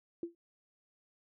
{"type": "tone with exponential decay", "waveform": "sine", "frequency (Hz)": 339.9, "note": "F4", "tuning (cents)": -47, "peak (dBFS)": -31, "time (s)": [0.23, 0.35], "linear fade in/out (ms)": 2, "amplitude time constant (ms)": 25, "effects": []}